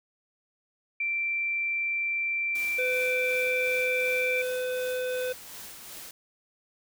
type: tone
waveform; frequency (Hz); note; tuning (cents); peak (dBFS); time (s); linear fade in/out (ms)
sine; 2349; D7; 0; -26; 1-4.42; 5
type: noise with tremolo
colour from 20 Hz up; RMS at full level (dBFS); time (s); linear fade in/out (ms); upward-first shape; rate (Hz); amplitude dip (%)
white; -42; 2.55-6.11; 2; sine; 2.7; 35
type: harmonic tone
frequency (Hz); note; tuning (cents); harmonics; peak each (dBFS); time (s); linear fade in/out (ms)
505; B4; +39; 1 / 3 / 5 / 7; -28 / -38 / -42 / -45; 2.78-5.33; 10
effects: none